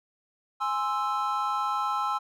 triangle chord, Ab augmented, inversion none, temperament equal, 830.6 / 1046.5 / 1318.5 Hz, Ab5 / C6 / E6, 0 / 0 / 0 cents, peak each -29 / -29 / -27 dBFS, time 0.6-2.19 s, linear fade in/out 20 ms, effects none

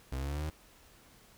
35% pulse linear sweep, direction up, 64 to 79 Hz, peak -32 dBFS, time 0.12-0.5 s, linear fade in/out 5 ms, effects pink hiss -60 dBFS RMS until 1.37 s

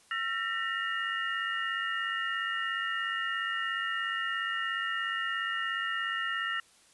sine tone cluster, 1351 / 1817 / 1914 / 2846 Hz, E6 / A#6 / A#6 / F7, +42 / -45 / +45 / +32 cents, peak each -34 / -34 / -38 / -38 dBFS, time 0.11-6.6 s, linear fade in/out 2 ms, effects white hiss -61 dBFS RMS until 6.93 s + resampled to 24000 Hz

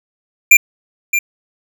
square tone with echo, 2380 Hz, D7, 22 cents sharp, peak -3 dBFS, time 0.51-0.57 s, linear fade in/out 5 ms, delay 620 ms, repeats 1, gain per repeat -10 dB, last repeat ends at 1.19 s, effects none

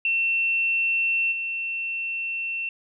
sine tone with level steps, 2700 Hz, E7, 41 cents sharp, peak -20 / -26 dBFS, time 0.05-2.69 s, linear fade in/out 2 ms, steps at 1.31 s, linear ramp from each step 20 ms, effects none

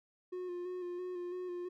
triangle tone with vibrato, 358.6 Hz, F4, 46 cents sharp, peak -36 dBFS, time 0.32-1.69 s, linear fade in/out 10 ms, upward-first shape square, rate 3 Hz, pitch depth 25 cents each way, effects none

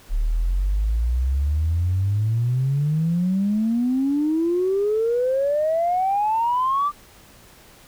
sine exponential sweep, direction up, 35.72 to 1192 Hz, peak -17 dBFS, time 0.09-6.92 s, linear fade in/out 50 ms, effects tanh soft clip ceiling -13 dBFS + pink hiss -49 dBFS RMS until 7.87 s

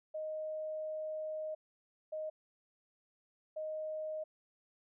sine tone bursts at uneven times, 622.3 Hz, D#5, in tune, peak -37 dBFS, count 3, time 0.14-1.55 / 2.12-2.3 / 3.56-4.24 s, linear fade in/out 10 ms, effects none

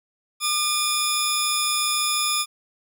20% pulse tone cluster, 1209 / 3493 / 5110 Hz, D6 / A7 / D#8, +50 / -13 / +45 cents, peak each -20 dBFS, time 0.4-2.46 s, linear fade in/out 50 ms, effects none

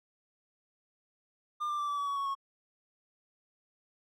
triangle tone with pitch steps, 1200 / 1184.8 / 1169.9 / 1155.1 / 1140.5 / 1126.1 / 1111.9 / 1097.9 Hz, D6 / D6 / D6 / D6 / C#6 / C#6 / C#6 / C#6, +37 / +15 / -7 / -29 / +49 / +27 / +5 / -17 cents, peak -29 dBFS, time 1.6-2.352 s, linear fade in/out 20 ms, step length 94 ms, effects none

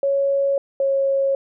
sine tone pair in turn, 554.4 / 546.5 Hz, C#5 / C#5, 0 / -25 cents, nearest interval unison, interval 25 cents, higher first, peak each -16 dBFS, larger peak neither, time 0.03-0.58 / 0.8-1.35 s, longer neither, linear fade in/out 2 ms, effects none

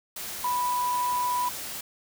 sine tone in noise, 987 Hz, B5, 1 cent flat, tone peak -24 dBFS, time 0.44-1.49 s, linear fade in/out 5 ms, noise white, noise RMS -36 dBFS, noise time 0.16-1.81 s, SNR +9 dB, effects none

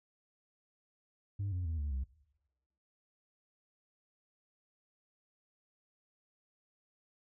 sine tone with pitch steps, 99.8 / 89.94 / 81.06 / 73.06 / 65.84 Hz, G2 / F#2 / E2 / D2 / C2, +32 / -49 / -29 / -8 / +11 cents, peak -31 dBFS, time 1.39-2.04 s, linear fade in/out 10 ms, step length 130 ms, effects noise-tail reverb RT60 0.9 s tail -20 dB re dry + tanh soft clip ceiling -32 dBFS

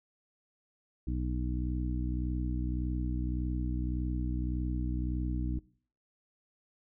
harmonic tone, 61.74 Hz, B1, in tune, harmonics 1 / 2 / 3 / 4 / 5, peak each -32 / -38 / -41 / -41 / -40 dBFS, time 1.07-5.59 s, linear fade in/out 5 ms, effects noise-tail reverb RT60 0.5 s tail -21 dB re dry

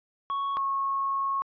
triangle / sine tone pair in turn, 1108.7 / 1094.7 Hz, C#6 / C#6, 0 / -22 cents, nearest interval unison, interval 22 cents, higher first, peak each -25 dBFS, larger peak neither, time 0.3-0.57 / 0.57-1.42 s, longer second, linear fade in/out 0 ms, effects resampled to 11025 Hz

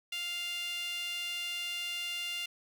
sawtooth tone with high-pass filter, 698.5 Hz, F5, in tune, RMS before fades -37 dBFS, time 0.12-2.46 s, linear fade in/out 5 ms, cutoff 2700 Hz, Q 4.5, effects none

